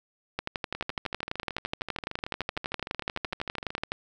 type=two click trains; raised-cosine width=0.3 ms; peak=-13 / -19 dBFS; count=43 / 41; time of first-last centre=0.39-3.919 / 0.75-3.78 s; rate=11.9 / 13.2 Hz; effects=none